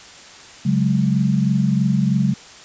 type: chord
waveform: sine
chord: C# suspended fourth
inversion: none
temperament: just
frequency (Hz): 138.59 / 184.79 / 207.9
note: C#3 / F#3 / G#3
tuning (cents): 0 / -2 / +2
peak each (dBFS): -19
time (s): 0.65-2.34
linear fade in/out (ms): 10
effects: white hiss -41 dBFS RMS until 2.64 s + resampled to 16000 Hz